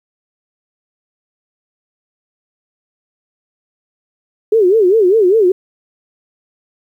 sine tone with vibrato, 402.5 Hz, G4, 46 cents sharp, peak -7 dBFS, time 4.52-5.52 s, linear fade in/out 5 ms, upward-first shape sine, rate 5 Hz, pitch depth 220 cents each way, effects 8-bit

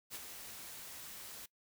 white noise with ADSR envelope, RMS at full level -43 dBFS, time 0.1-1.46 s, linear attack 47 ms, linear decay 34 ms, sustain -6 dB, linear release 7 ms, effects noise-tail reverb RT60 0.1 s tail -21 dB re dry

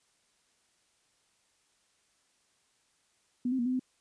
sine tone with pitch steps, 247.1 / 262 / 238.5 / 254.3 / 256.1 Hz, B3 / C4 / A#3 / C4 / C4, +1 / +2 / +40 / -49 / -37 cents, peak -27 dBFS, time 3.45-3.795 s, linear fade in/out 5 ms, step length 69 ms, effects white hiss -71 dBFS RMS until 4 s + resampled to 22050 Hz

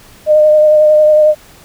sine tone with vibrato, 610 Hz, D#5, 34 cents flat, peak -4 dBFS, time 0.26-1.35 s, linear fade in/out 50 ms, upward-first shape sine, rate 11 Hz, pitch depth 17 cents each way, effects pink hiss -41 dBFS RMS until 1.64 s

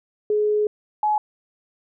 sine tone pair in turn, 421.3 / 847.5 Hz, G#4 / G#5, +25 / +35 cents, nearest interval octave, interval 1210 cents, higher second, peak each -17 / -17 dBFS, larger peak neither, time 0.3-0.67 / 1.03-1.18 s, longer first, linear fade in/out 2 ms, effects none

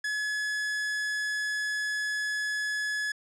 45% pulse tone, 1700 Hz, G#6, 40 cents sharp, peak -28 dBFS, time 0.04-3.12 s, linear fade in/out 5 ms, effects low-pass 8000 Hz 12 dB/octave

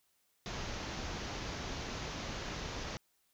pink low-pass noise, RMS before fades -41 dBFS, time 0.46-2.97 s, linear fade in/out 0 ms, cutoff 6700 Hz, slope 96 dB/octave, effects white hiss -75 dBFS RMS until 3.33 s

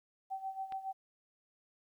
sine tone with tremolo, 770 Hz, G5, 31 cents flat, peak -35 dBFS, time 0.3-0.93 s, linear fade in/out 20 ms, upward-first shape sine, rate 7.2 Hz, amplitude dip 75%
click, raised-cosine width 0.3 ms, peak -33 dBFS, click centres 0.723 s
effects 12-bit

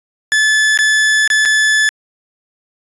40% pulse tone with dropouts, 1731 Hz, A6, 29 cents flat, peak -9 dBFS, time 0.32-1.89 s, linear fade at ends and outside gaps 0 ms, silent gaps 0.775-0.789 / 1.276-1.302 / 1.452-1.457 s, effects resampled to 24000 Hz

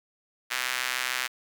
sawtooth tone with high-pass filter, 126.8 Hz, B2, 46 cents sharp, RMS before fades -30 dBFS, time 0.5-1.28 s, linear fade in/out 20 ms, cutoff 1800 Hz, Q 1.4, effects none

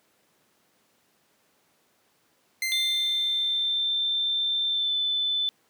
sawtooth tone with exponential decay, 2082 Hz, C7, 9 cents flat, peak -21 dBFS, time 2.62-3.87 s, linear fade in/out 2 ms, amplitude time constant 270 ms
sine tone with pitch glide, 3566 to 3517 Hz, A7 to A7, +22 to -1 cents, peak -23 dBFS, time 2.72-5.49 s, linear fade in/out 0 ms, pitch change -23 cents, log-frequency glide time 4.68-4.95 s
effects pink hiss -66 dBFS RMS until 5.69 s + high-pass 200 Hz 12 dB/octave

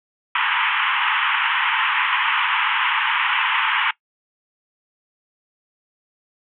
pink band-pass noise, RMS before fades -20 dBFS, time 0.35-3.91 s, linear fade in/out 5 ms, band 870 to 3200 Hz, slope 96 dB/octave, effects noise-tail reverb RT60 0.1 s tail -20 dB re dry

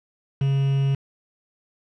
triangle tone with quantisation, 137.3 Hz, C#3, 16 cents flat, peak -16 dBFS, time 0.41-0.95 s, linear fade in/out 5 ms, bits 6, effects low-pass 3000 Hz 12 dB/octave

